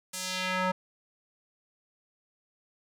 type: tone with band-pass filter sweep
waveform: square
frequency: 185 Hz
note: F#3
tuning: in tune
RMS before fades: -31 dBFS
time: 0.13-0.72 s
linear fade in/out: 10 ms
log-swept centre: 9100 to 950 Hz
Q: 1.1
effects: none